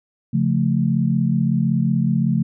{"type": "chord", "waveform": "sine", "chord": "Db augmented", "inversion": "none", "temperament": "equal", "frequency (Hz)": [138.59, 174.61, 220], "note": ["Db3", "F3", "A3"], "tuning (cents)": [0, 0, 0], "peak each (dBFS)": [-20, -20, -20], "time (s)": [0.33, 2.43], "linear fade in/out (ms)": 10, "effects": []}